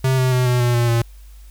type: tone with pitch steps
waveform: square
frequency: 131.4 / 128.84 / 126.34 / 123.88 / 121.47 / 119.11 / 116.79 Hz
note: C3 / C3 / B2 / B2 / B2 / A#2 / A#2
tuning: +8 / -26 / +40 / +6 / -28 / +38 / +4 cents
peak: -15 dBFS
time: 0.04-1.02 s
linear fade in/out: 5 ms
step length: 140 ms
effects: added 50 Hz sine -38 dBFS peak until 1.5 s + white hiss -54 dBFS RMS until 1.5 s